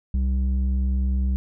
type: tone with low-pass filter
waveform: square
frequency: 65 Hz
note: C2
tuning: 11 cents flat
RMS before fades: -22 dBFS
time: 0.14-1.36 s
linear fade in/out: 0 ms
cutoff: 140 Hz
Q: 7.4
effects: none